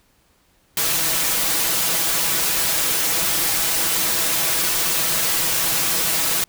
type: noise with comb filter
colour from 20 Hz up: white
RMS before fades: -20 dBFS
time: 0.77-6.44 s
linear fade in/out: 2 ms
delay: 6.1 ms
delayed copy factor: +0.75
effects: pink hiss -60 dBFS RMS until 6.48 s